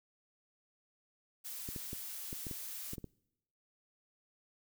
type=noise; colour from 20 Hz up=blue; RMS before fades=-44 dBFS; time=1.44-2.96 s; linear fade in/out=20 ms
type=clicks; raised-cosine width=3 ms; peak=-30 dBFS; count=9; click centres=1.689 / 1.762 / 1.931 / 2.329 / 2.468 / 2.512 / 2.934 / 2.982 / 3.043 s
effects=noise-tail reverb RT60 0.9 s tail -26 dB re dry